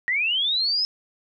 sine linear sweep, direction up, 1864.7 to 5190 Hz, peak -20 dBFS, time 0.08-0.85 s, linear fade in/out 0 ms, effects none

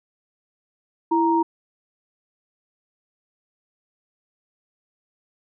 sine tone pair together, 331.8 / 935 Hz, E4 / A#5, +11 / +5 cents, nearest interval octave + tritone, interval 1794 cents, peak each -19 / -19 dBFS, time 1.11-1.43 s, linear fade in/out 10 ms, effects none

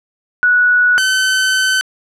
sine / sawtooth tone pair in turn, 1470 / 1525 Hz, F#6 / G6, -12 / -48 cents, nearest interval minor second, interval 64 cents, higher second, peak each -8 dBFS, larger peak neither, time 0.43-0.98 / 0.98-1.81 s, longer second, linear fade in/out 0 ms, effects low-pass 10000 Hz 12 dB/octave

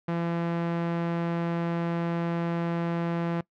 sawtooth tone, 169.4 Hz, E3, 48 cents sharp, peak -22 dBFS, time 0.08-3.41 s, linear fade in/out 5 ms, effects noise-tail reverb RT60 0.1 s tail -22 dB re dry + low-pass 2000 Hz 12 dB/octave

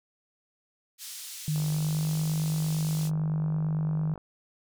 pink band-pass noise, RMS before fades -41 dBFS, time 0.98-3.11 s, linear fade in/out 50 ms, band 4400 to 15000 Hz, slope 12 dB/octave
sine tone with pitch glide, 152.9 to 156.38 Hz, D#3 to D#3, -30 to +9 cents, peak -25 dBFS, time 1.48-4.14 s, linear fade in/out 0 ms, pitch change +39 cents, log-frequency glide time 1.67-2.15 s
click train, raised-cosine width 1 ms, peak -29 dBFS, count 129, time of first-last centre 1.56-4.178 s, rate 48.9 Hz
effects none

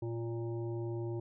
harmonic tone, 116.1 Hz, A#2, 7 cents flat, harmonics 1 / 3 / 5 / 7 / 8, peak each -37 / -38 / -50 / -54 / -56 dBFS, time 0.02-1.2 s, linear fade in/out 5 ms, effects none

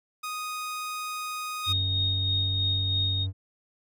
sawtooth tone, 1244.5 Hz, D#6, in tune, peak -28 dBFS, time 0.23-1.73 s, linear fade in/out 10 ms
sine tone with tremolo, 3719 Hz, A#7, 5 cents flat, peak -24 dBFS, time 1.63-3.27 s, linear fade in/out 50 ms, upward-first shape sine, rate 3.1 Hz, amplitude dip 35%
triangle tone with pitch glide, 94.2 to 95.13 Hz, F#2 to F#2, +32 to +49 cents, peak -25 dBFS, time 1.66-3.33 s, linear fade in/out 50 ms, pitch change +17 cents, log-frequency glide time 1.79-2.37 s
effects none

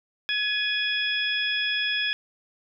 sine tone cluster, 1690 / 2482 / 3360 / 5090 Hz, G#6 / D#7 / G#7 / D#8, +30 / -5 / +19 / +39 cents, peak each -28 / -29 / -27 / -36 dBFS, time 0.29-2.13 s, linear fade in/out 0 ms, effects none

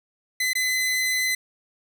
sawtooth tone with dropouts, 2026 Hz, B6, 44 cents sharp, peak -18 dBFS, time 0.4-1.35 s, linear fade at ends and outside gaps 5 ms, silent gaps 0.533-0.552 s, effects none

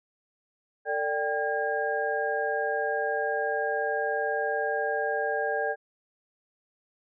sine tone cluster, 448.6 / 589 / 783 / 1623 Hz, A4 / D5 / G5 / G#6, +34 / +5 / -2 / -40 cents, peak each -31 dBFS, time 0.85-5.76 s, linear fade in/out 50 ms, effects none

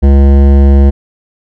sine tone with hard clipping, 69.3 Hz, C#2, in tune, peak -4 dBFS, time 0.02-0.91 s, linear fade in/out 20 ms, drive 15 dB, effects none

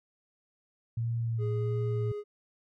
sine tone with vibrato, 114.9 Hz, A#2, 25 cents flat, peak -28 dBFS, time 0.97-2.12 s, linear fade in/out 5 ms, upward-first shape sine, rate 1.5 Hz, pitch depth 25 cents each way
triangle tone, 415.3 Hz, G#4, in tune, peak -32 dBFS, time 1.38-2.24 s, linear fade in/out 50 ms
effects none

